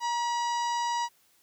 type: harmonic tone with a mistuned harmonic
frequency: 968 Hz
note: B5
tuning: 35 cents flat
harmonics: 1 / 2 / 3 / 4 / 5 / 6 / 7 / 8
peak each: -27 / -39 / -42 / -44 / -42 / -43 / -49 / -50 dBFS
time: 0-1.09 s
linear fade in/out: 50 ms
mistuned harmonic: 1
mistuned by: -37 cents
effects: white hiss -65 dBFS RMS until 1.42 s + high-pass 60 Hz 12 dB/octave